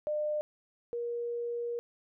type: tone pair in turn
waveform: sine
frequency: 602 / 474.2 Hz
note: D5 / A#4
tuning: +43 / +30 cents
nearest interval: major third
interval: 413 cents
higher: first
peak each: -29 / -32 dBFS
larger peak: first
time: 0.07-0.41 / 0.93-1.79 s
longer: second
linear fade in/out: 0 ms
effects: none